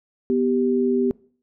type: tone pair together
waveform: sine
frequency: 246.9 / 391.4 Hz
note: B3 / G4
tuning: 0 / -3 cents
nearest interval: minor sixth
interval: 797 cents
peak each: -20 dBFS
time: 0.3-1.11 s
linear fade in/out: 0 ms
effects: noise-tail reverb RT60 0.5 s tail -23 dB re dry